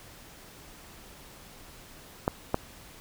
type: clicks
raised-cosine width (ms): 1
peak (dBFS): -10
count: 2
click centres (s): 2.279 / 2.544
effects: pink hiss -50 dBFS RMS until 3 s